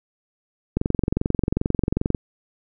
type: click train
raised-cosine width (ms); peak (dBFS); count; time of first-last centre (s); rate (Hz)
3; -7; 32; 0.77-2.148; 22.5
effects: none